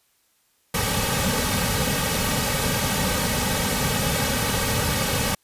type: noise with comb filter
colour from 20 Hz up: pink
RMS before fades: -23 dBFS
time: 0.74-5.35 s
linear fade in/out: 5 ms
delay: 2.9 ms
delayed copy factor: -0.8
effects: white hiss -65 dBFS RMS until 5.43 s + resampled to 32000 Hz